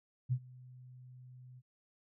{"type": "tone with ADSR envelope", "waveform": "sine", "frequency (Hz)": 126.3, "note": "B2", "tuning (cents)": 39, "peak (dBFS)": -27, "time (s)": [0.29, 1.62], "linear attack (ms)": 32, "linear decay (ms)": 64, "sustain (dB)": -24, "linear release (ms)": 39, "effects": []}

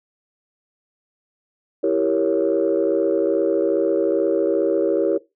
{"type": "chord", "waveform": "sine", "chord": "E diminished seventh", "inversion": "none", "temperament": "equal", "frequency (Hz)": [329.6, 392, 466.2, 554.4], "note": ["E4", "G4", "Bb4", "Db5"], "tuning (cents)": [0, 0, 0, 0], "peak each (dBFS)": -21, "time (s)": [1.83, 5.18], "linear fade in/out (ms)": 10, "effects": ["noise-tail reverb RT60 0.2 s tail -18 dB re dry", "tanh soft clip ceiling -9 dBFS"]}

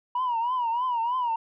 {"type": "tone with vibrato", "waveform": "sine", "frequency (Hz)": 964, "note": "B5", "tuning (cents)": -42, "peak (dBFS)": -22, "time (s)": [0.15, 1.36], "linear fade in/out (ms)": 5, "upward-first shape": "triangle", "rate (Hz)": 3.2, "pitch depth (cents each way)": 130, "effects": ["tanh soft clip ceiling -21 dBFS"]}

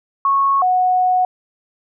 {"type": "tone pair in turn", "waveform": "sine", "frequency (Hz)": [1101, 734.8], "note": ["C#6", "F#5"], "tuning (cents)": [-12, -12], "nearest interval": "perfect fifth", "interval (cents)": 700, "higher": "first", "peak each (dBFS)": -12, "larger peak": "neither", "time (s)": [[0.25, 0.62], [0.62, 1.25]], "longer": "second", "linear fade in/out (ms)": 2, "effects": []}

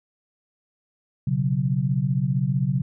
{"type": "chord", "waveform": "sine", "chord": "B suspended second", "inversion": "none", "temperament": "just", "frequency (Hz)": [123.47, 138.9, 185.21], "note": ["B2", "C#3", "F#3"], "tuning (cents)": [0, 4, 2], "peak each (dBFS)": [-26, -22, -26], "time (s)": [1.27, 2.82], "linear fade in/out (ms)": 5, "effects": []}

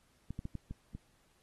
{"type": "clicks", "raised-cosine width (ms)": 5, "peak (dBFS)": -27, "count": 6, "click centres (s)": [0.306, 0.391, 0.454, 0.553, 0.71, 0.95], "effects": ["pink hiss -71 dBFS RMS until 1.42 s", "AAC 32 kbps"]}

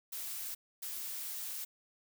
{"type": "noise bursts at uneven times", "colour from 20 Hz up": "blue", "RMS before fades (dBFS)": -41, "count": 2, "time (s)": [[0.12, 0.55], [0.82, 1.65]], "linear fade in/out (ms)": 10, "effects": []}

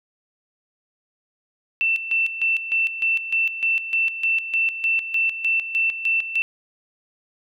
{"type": "tone with tremolo", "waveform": "sine", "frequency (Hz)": 2678, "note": "E7", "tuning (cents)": 27, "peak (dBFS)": -17, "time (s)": [1.81, 6.42], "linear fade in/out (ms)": 0, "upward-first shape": "square", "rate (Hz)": 3.3, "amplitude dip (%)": 70, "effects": []}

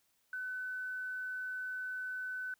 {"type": "tone with quantisation", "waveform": "sine", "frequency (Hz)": 1508, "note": "F#6", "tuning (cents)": 32, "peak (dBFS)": -37, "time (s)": [0.33, 2.54], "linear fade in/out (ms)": 2, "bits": 11, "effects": ["white hiss -75 dBFS RMS until 2.59 s"]}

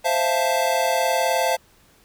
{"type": "chord", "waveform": "square", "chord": "F major seventh", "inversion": "second", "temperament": "equal", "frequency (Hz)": [523.3, 659.3, 698.5, 880], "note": ["C5", "E5", "F5", "A5"], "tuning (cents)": [0, 0, 0, 0], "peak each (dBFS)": -25, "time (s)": [0.04, 1.57], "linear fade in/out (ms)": 20, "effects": ["pink hiss -56 dBFS RMS until 2.04 s"]}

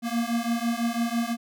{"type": "beating tone pair", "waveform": "square", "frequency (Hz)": [231.1, 237.1], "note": ["A#3", "A#3"], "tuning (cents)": [-15, 30], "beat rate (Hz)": 6, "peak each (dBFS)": -28, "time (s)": [0.02, 1.37], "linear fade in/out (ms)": 50, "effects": []}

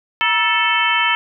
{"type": "harmonic tone with a mistuned harmonic", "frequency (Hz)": 440, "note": "A4", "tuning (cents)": 0, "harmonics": [2, 3, 4, 5, 6, 7], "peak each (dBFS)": [-21, -21, -21, -21, -21, -21], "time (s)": [0.21, 1.15], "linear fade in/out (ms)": 0, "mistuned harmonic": 2, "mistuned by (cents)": 130, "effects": []}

